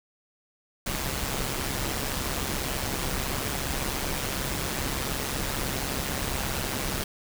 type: noise with amplitude modulation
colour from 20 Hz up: pink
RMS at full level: -27 dBFS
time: 0.86-7.04 s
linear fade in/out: 5 ms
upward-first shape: sine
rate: 136 Hz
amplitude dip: 65%
effects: none